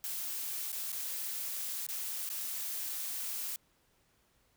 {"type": "noise with dropouts", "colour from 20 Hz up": "blue", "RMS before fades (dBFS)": -38, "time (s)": [0.04, 3.56], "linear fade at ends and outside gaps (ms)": 1, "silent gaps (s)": [[0.719, 0.727], [0.92, 0.927], [1.866, 1.887], [2.291, 2.3]], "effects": ["pink hiss -71 dBFS RMS until 4.56 s"]}